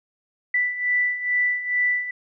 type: beating tone pair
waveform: sine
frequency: 1975.5 / 1977.8 Hz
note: B6 / B6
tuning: 0 / +2 cents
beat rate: 2.3 Hz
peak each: -26 / -21 dBFS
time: 0.54-2.11 s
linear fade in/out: 5 ms
effects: none